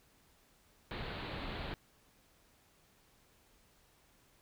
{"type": "low-pass noise", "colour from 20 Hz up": "pink", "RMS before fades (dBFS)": -42, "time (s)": [0.91, 1.74], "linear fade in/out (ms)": 0, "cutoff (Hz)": 4400, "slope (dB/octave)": 96, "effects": ["pink hiss -68 dBFS RMS until 4.41 s"]}